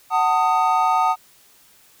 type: chord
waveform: triangle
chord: D# diminished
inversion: first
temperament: just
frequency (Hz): 746.7 / 896 / 1244.5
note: F#5 / A5 / D#6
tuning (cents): +16 / +31 / 0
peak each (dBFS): -18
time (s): 0.1-1.16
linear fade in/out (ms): 50
effects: white hiss -53 dBFS RMS until 2 s